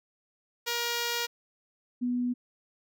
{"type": "tone pair in turn", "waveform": ["5% pulse", "sine"], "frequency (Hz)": [473.8, 245.8], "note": ["A#4", "B3"], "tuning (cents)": [28, -8], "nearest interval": "major seventh", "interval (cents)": 1136, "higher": "first", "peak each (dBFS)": [-17, -26], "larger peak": "first", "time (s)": [[0.66, 1.27], [2.01, 2.34]], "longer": "first", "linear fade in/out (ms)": 20, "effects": []}